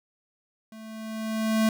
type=tone with level ramp; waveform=square; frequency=220 Hz; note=A3; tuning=in tune; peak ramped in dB=-43 to -19 dBFS; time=0.72-1.69 s; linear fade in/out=2 ms; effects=none